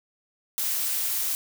blue noise, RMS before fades -27 dBFS, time 0.58-1.35 s, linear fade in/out 0 ms, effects none

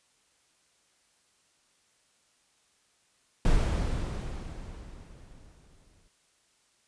brown noise with exponential decay, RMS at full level -23 dBFS, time 3.45-6.08 s, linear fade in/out 2 ms, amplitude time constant 570 ms, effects white hiss -68 dBFS RMS until 6.87 s + resampled to 22050 Hz

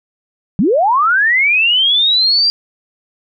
sine linear sweep, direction up, 159.3 to 4788 Hz, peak -9 dBFS, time 0.59-2.5 s, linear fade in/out 0 ms, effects none

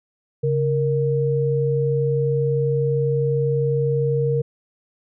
sine tone pair together, 138.6 / 466.2 Hz, C#3 / A#4, 0 / 0 cents, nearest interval octave + major sixth, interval 2100 cents, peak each -20 dBFS, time 0.43-4.42 s, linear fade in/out 10 ms, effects none

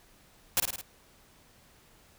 white noise with echo, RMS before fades -25 dBFS, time 0.57-0.6 s, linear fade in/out 0 ms, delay 53 ms, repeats 4, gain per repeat -4 dB, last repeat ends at 0.812 s, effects pink hiss -60 dBFS RMS until 2.18 s

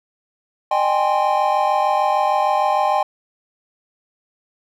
triangle chord, Ab major seventh, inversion second, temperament equal with one note detuned, 610.5 / 784 / 830.6 / 1046.5 Hz, Eb5 / G5 / Ab5 / C6, -33 / 0 / 0 / 0 cents, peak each -20 / -17 / -19 / -20 dBFS, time 0.71-3.03 s, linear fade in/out 5 ms, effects none

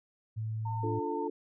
sine tone, 110 Hz, A2, in tune, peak -32 dBFS, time 0.36-1 s, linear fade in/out 20 ms
sine tone with vibrato, 903 Hz, A5, 45 cents sharp, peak -36 dBFS, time 0.65-1.28 s, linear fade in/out 10 ms, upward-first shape triangle, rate 19 Hz, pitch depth 26 cents each way
sine chord, D minor, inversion none, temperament equal, 293.7 / 349.2 / 440 Hz, D4 / F4 / A4, 0 / 0 / 0 cents, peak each -37 / -37 / -35 dBFS, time 0.83-1.3 s, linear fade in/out 5 ms
effects none

